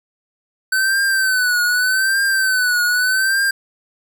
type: tone with vibrato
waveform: square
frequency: 1521 Hz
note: F#6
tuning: 47 cents sharp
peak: -15 dBFS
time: 0.72-3.51 s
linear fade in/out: 5 ms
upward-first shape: triangle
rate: 0.83 Hz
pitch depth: 92 cents each way
effects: none